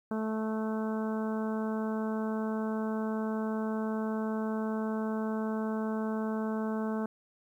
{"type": "harmonic tone", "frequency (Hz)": 218.7, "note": "A3", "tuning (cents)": -10, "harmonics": [1, 2, 3, 4, 5, 6, 7], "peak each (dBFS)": [-31, -37, -41, -43, -45, -47, -48], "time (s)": [0.11, 7.06], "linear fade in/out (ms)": 2, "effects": ["11-bit"]}